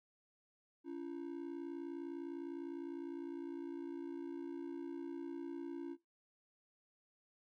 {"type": "ring-modulated tone", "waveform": "triangle", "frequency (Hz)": 311.1, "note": "D#4", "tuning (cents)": 0, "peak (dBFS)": -37, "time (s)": [0.84, 5.97], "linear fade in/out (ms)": 50, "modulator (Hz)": 29.9, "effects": ["noise-tail reverb RT60 0.2 s tail -17 dB re dry"]}